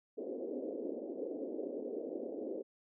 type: band-pass noise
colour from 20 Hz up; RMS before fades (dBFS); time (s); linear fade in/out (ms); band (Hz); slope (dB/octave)
white; -41; 0.17-2.63; 20; 250 to 540; 48
effects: none